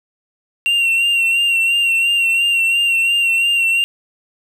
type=tone with vibrato; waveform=triangle; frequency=2750 Hz; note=F7; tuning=27 cents flat; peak=-11 dBFS; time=0.66-3.84 s; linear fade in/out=0 ms; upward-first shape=sine; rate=2.9 Hz; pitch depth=34 cents each way; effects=none